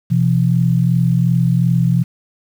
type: tone pair together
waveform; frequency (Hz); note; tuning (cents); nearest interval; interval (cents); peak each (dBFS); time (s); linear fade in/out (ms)
sine; 127.28 / 170; C3 / F3; -47 / -46; perfect fourth; 501; -14; 0.1-2.04; 20
effects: 7-bit